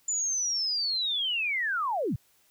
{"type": "linear sweep", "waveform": "sine", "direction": "down", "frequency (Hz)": [7090, 83], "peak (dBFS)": -26, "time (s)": [0.08, 2.16], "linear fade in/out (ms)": 5, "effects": ["white hiss -65 dBFS RMS until 2.5 s"]}